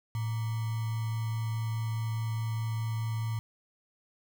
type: tone with sample-and-hold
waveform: sine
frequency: 111.9 Hz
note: A2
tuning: 30 cents sharp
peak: -29 dBFS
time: 0.15-3.39 s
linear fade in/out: 0 ms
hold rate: 1050 Hz
effects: none